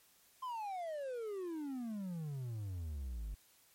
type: exponential sweep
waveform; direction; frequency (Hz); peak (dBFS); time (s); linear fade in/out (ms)
triangle; down; 1057 to 48.02; -37; 0.42-3.35; 10
effects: white hiss -67 dBFS RMS until 3.74 s + MP3 64 kbps